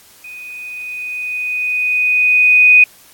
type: tone with level ramp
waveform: sine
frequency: 2489 Hz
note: D#7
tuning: in tune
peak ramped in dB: -30 to -3 dBFS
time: 0.24-2.84 s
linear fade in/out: 5 ms
effects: white hiss -45 dBFS RMS until 3.13 s + AAC 64 kbps